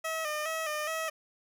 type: tone with vibrato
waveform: 15% pulse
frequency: 624 Hz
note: D#5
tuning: 5 cents sharp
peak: -25 dBFS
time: 0.04-1.1 s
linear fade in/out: 10 ms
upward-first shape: square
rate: 2.4 Hz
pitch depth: 52 cents each way
effects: none